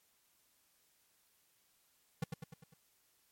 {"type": "tone with echo", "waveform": "square", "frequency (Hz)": 159.7, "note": "D#3", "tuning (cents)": 45, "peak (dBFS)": -33, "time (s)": [2.22, 2.24], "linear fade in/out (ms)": 5, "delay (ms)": 100, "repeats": 5, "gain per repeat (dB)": -5, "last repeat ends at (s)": 2.74, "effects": ["white hiss -73 dBFS RMS until 3.31 s", "MP3 64 kbps"]}